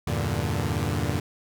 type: chord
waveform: sawtooth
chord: E half-diminished seventh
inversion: none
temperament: equal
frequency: 82.41 / 98 / 116.54 / 146.83 Hz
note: E2 / G2 / Bb2 / D3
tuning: 0 / 0 / 0 / 0 cents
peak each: -26 dBFS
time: 0.07-1.2 s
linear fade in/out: 5 ms
effects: none

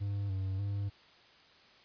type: tone with vibrato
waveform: triangle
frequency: 98 Hz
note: G2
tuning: in tune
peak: -30 dBFS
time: 0-0.9 s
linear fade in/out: 20 ms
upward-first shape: square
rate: 1.7 Hz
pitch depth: 43 cents each way
effects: white hiss -60 dBFS RMS until 1.84 s + resampled to 11025 Hz

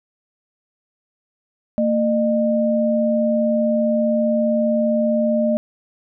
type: tone pair together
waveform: sine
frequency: 227.6 / 607.6 Hz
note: A#3 / D#5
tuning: -41 / -41 cents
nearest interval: octave + perfect fourth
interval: 1700 cents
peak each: -18 dBFS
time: 1.78-5.57 s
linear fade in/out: 0 ms
effects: none

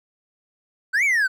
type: exponential two-way sweep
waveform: triangle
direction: up then down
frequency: 1470 to 2349 to 1476 Hz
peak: -15 dBFS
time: 0.93-1.28 s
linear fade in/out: 20 ms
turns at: 1.04 s
effects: none

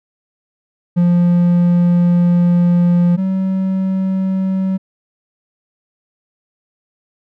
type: tone pair in turn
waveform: triangle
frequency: 174.8 / 189.86 Hz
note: F3 / F#3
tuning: +2 / +45 cents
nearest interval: minor second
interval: 143 cents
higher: second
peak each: -7 / -12 dBFS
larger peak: first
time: 0.96-3.17 / 3.17-4.78 s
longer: first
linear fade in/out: 20 ms
effects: none

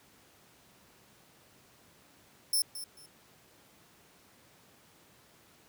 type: tone with echo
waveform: 10% pulse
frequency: 5350 Hz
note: E8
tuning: 25 cents sharp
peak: -20 dBFS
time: 2.53-2.62 s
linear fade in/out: 2 ms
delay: 220 ms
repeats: 2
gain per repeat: -13 dB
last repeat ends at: 3.06 s
effects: pink hiss -61 dBFS RMS until 5.68 s + high-pass 100 Hz 12 dB/octave

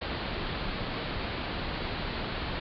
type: low-pass noise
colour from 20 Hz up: pink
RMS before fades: -34 dBFS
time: 0.01-2.6 s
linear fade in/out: 10 ms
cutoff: 4600 Hz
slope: 96 dB/octave
effects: none

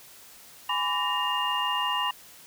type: tone cluster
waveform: sine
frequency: 827 / 1002 / 1148 / 1845 / 2816 Hz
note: G#5 / B5 / D6 / A#6 / F7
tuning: -8 / +25 / -40 / -18 / +14 cents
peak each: -35 / -28 / -34 / -35 / -29 dBFS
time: 0.69-2.11 s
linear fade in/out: 5 ms
effects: white hiss -50 dBFS RMS until 2.46 s

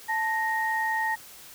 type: tone pair together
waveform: sine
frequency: 880 / 1864.7 Hz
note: A5 / A#6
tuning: 0 / 0 cents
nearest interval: octave + minor second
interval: 1300 cents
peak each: -27 dBFS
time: 0.08-1.16 s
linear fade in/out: 20 ms
effects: white hiss -47 dBFS RMS until 1.54 s

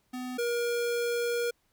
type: tone pair in turn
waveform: square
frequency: 251.8 / 475.3 Hz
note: B3 / A#4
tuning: +34 / +34 cents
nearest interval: major seventh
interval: 1100 cents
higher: second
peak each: -35 / -28 dBFS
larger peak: second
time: 0.13-0.38 / 0.38-1.51 s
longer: second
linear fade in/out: 10 ms
effects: pink hiss -72 dBFS RMS until 1.72 s

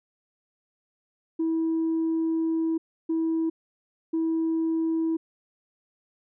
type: tone bursts at uneven times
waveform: sine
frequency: 325.1 Hz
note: E4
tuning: 24 cents flat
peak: -21 dBFS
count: 3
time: 1.39-2.78 / 3.09-3.5 / 4.13-5.17 s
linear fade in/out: 10 ms
effects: tanh soft clip ceiling -20 dBFS

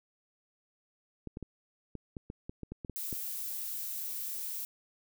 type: clicks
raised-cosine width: 3 ms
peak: -27 dBFS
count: 12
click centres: 1.273 / 1.371 / 1.427 / 1.953 / 2.168 / 2.301 / 2.495 / 2.633 / 2.72 / 2.848 / 2.897 / 3.128 s
type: noise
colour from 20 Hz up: violet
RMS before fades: -38 dBFS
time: 2.96-4.65 s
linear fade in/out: 0 ms
effects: none

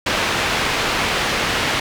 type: low-pass noise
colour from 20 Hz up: white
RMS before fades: -20 dBFS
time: 0.06-1.8 s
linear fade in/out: 5 ms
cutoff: 2900 Hz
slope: 12 dB/octave
effects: none

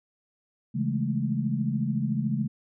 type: chord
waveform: sine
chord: A major seventh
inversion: first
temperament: just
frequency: 137.5 / 165 / 206.2 / 220 Hz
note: C#3 / E3 / G#3 / A3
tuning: -14 / +2 / -12 / 0 cents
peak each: -29 / -33 / -30 / -29 dBFS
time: 0.74-2.48 s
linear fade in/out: 20 ms
effects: none

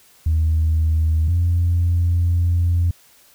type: tone pair in turn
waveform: sine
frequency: 79.5 / 86.38 Hz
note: D#2 / F2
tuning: +38 / -18 cents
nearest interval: minor second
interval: 144 cents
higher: second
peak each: -13 / -13 dBFS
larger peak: neither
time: 0.26-1.28 / 1.28-2.91 s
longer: second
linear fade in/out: 5 ms
effects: tanh soft clip ceiling -11 dBFS + white hiss -52 dBFS RMS until 3.34 s

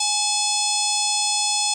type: harmonic tone with a mistuned harmonic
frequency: 859 Hz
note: A5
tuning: 42 cents flat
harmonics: 1 / 3 / 4 / 5 / 6 / 7 / 8 / 9 / 10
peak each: -27 / -31 / -28 / -29 / -26 / -32 / -27 / -32 / -26 dBFS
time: 0-1.74 s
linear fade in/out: 5 ms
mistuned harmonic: 1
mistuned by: -49 cents
effects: 8-bit

